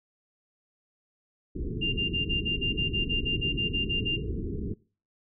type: low-pass noise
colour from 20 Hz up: pink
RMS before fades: -32 dBFS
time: 1.55-4.74 s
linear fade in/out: 5 ms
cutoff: 440 Hz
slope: 96 dB/octave
type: tone bursts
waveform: sine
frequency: 2794 Hz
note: F7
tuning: in tune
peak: -26 dBFS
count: 15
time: 1.81-4.17 s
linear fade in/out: 20 ms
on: 120 ms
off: 40 ms
effects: noise-tail reverb RT60 0.4 s tail -23 dB re dry